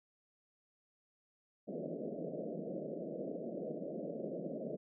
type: band-pass noise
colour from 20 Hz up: white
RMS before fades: -42 dBFS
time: 1.67-4.77 s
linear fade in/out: 20 ms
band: 150 to 640 Hz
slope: 96 dB/octave
effects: none